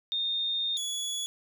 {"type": "tone pair in turn", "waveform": ["sine", "25% pulse"], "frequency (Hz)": [3657, 3390], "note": ["A#7", "G#7"], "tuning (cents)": [-34, 35], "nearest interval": "minor second", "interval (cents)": 131, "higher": "first", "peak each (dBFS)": -27, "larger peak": "neither", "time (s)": [[0.12, 0.77], [0.77, 1.26]], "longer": "first", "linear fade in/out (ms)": 0, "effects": []}